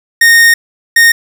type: tone pair in turn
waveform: 45% pulse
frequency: 1847 / 1847 Hz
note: A#6 / A#6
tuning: -16 / -16 cents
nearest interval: unison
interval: 0 cents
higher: neither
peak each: -3 dBFS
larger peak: neither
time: 0.21-0.54 / 0.96-1.12 s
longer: first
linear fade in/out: 5 ms
effects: 7-bit